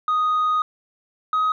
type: tone pair in turn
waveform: sine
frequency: 1244.5 / 1261.1 Hz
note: D#6 / D#6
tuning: 0 / +23 cents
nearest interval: unison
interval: 23 cents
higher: second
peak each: -15 dBFS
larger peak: neither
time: 0.08-0.62 / 1.33-1.52 s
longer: first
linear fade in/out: 2 ms
effects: tanh soft clip ceiling -16 dBFS